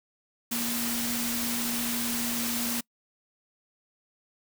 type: tone in noise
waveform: sine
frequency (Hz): 236.8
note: A#3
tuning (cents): +27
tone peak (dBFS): -32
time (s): 0.51-2.81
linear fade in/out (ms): 10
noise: white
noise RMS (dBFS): -31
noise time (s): 0.51-2.81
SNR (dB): -4
effects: noise-tail reverb RT60 0.1 s tail -26 dB re dry